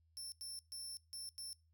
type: tone bursts at uneven times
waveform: 25% pulse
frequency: 5370 Hz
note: E8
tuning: 31 cents sharp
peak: -40 dBFS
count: 5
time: 0.17-0.32 / 0.41-0.59 / 0.72-0.97 / 1.13-1.29 / 1.38-1.53 s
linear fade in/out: 0 ms
effects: noise-tail reverb RT60 0.3 s tail -24 dB re dry + added 81 Hz sine -70 dBFS peak until 1.73 s